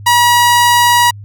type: tone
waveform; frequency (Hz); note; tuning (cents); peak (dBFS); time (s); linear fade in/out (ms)
sawtooth; 962; B5; -46; -3; 0.06-1.11; 10
effects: added 102 Hz sine -28 dBFS peak until 1.24 s